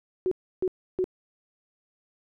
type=tone bursts; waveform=sine; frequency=370 Hz; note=F#4; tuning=in tune; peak=-22 dBFS; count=3; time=0.26-1.042 s; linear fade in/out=0 ms; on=54 ms; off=310 ms; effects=none